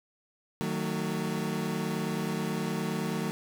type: chord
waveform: 30% pulse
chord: D# diminished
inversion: none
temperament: equal with one note detuned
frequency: 155.56 / 185 / 224.1 Hz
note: D#3 / F#3 / A3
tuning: 0 / 0 / +32 cents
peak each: -32 / -31 / -31 dBFS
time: 0.61-3.31 s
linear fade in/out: 0 ms
effects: none